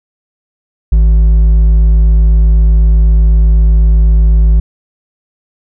sine tone with hard clipping, 54 Hz, A1, 32 cents flat, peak -5 dBFS, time 0.92-4.6 s, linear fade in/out 5 ms, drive 4 dB, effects none

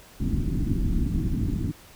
pink low-pass noise, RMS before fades -25 dBFS, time 0.2-1.72 s, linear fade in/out 5 ms, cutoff 320 Hz, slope 48 dB/octave, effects pink hiss -50 dBFS RMS until 1.95 s

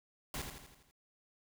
pink noise with echo, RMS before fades -40 dBFS, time 0.34-0.42 s, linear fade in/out 2 ms, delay 82 ms, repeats 6, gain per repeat -5 dB, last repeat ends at 0.912 s, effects none

